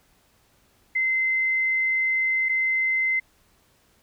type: tone pair in turn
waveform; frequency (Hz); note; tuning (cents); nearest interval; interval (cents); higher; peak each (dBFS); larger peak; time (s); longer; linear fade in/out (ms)
sine; 2066 / 2066; C7 / C7; -22 / -22; unison; 0; neither; -20; neither; 0.95-2.49 / 2.49-3.2; first; 10
effects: pink hiss -62 dBFS RMS until 4.02 s